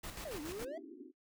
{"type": "noise with tremolo", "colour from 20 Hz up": "pink", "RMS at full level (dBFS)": -45, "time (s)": [0.03, 0.65], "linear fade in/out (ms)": 10, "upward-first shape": "square", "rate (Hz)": 7.1, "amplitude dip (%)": 50}
{"type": "exponential two-way sweep", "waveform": "triangle", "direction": "down then up", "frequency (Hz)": [682, 284.3, 682], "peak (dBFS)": -39, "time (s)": [0.25, 0.78], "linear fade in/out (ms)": 5, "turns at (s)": 0.41}
{"type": "band-pass noise", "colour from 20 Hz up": "pink", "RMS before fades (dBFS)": -50, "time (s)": [0.58, 1.12], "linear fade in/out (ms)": 50, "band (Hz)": [260, 380], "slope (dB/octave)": 96}
{"effects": ["noise-tail reverb RT60 0.1 s tail -17 dB re dry"]}